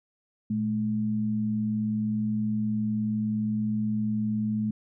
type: tone pair together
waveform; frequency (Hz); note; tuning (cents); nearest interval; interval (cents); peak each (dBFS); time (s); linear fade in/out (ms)
sine; 114.92 / 214.2; A#2 / A3; -24 / -46; major seventh; 1078; -33 / -25; 0.5-4.71; 5
effects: none